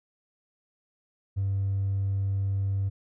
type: tone with hard clipping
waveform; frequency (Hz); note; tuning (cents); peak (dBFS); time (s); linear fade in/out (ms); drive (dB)
sine; 98; G2; 0; -25; 1.36-2.9; 20; 1
effects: none